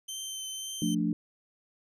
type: tone with vibrato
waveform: 20% pulse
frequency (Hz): 3100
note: G7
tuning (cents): -20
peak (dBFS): -30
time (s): 0.08-0.95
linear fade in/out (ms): 10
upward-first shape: triangle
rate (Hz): 1.9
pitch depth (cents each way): 15
type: chord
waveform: sine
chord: D minor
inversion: first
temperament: equal with one note detuned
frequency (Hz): 174.61 / 222.3 / 293.7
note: F3 / A3 / D4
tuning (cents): 0 / +18 / 0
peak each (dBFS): -30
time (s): 0.82-1.13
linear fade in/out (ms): 2
effects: none